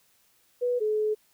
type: tone pair in turn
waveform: sine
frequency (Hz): 490.7 / 427.9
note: B4 / A4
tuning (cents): -11 / -48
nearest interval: major second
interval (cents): 237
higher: first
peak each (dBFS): -23 / -23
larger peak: neither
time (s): 0.61-0.8 / 0.8-1.15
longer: second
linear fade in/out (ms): 20
effects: white hiss -65 dBFS RMS until 1.33 s